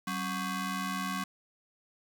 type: ring-modulated tone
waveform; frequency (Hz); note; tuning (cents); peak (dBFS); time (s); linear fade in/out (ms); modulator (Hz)
sawtooth; 459.9; A#4; -23; -25; 0.07-1.24; 5; 650
effects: none